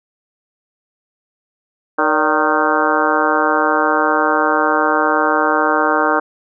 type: harmonic tone with a mistuned harmonic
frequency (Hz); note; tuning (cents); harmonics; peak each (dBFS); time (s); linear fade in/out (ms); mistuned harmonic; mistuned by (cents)
154.7; D#3; -10; 2 / 3 / 4 / 5 / 6 / 7 / 8 / 9 / 10; -21 / -21 / -21 / -21 / -21 / -21 / -21 / -21 / -21; 1.98-6.2; 10; 4; -82
effects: none